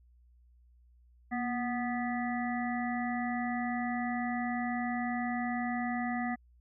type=harmonic tone with a mistuned harmonic; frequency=246 Hz; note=B3; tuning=7 cents flat; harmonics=1 / 3 / 5 / 7 / 8; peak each=-33 / -36 / -44 / -44 / -40 dBFS; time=1.31-6.36 s; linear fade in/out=20 ms; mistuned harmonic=1; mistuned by=-53 cents; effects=added 60 Hz sine -59 dBFS peak until 6.6 s